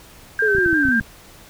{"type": "tone with vibrato", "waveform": "sine", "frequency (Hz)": 1568, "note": "G6", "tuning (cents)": 0, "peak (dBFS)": -16, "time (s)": [0.39, 1], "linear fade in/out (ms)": 2, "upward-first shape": "square", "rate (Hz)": 5.7, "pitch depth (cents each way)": 30}
{"type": "linear sweep", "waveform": "sine", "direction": "down", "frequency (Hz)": [446.1, 216.3], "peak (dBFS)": -18, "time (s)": [0.42, 1], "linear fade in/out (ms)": 5}
{"type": "clicks", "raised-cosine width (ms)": 5, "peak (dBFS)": -17, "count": 7, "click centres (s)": [0.55, 0.584, 0.661, 0.73, 0.853, 0.886, 1.01]}
{"effects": ["pink hiss -45 dBFS RMS until 1.49 s"]}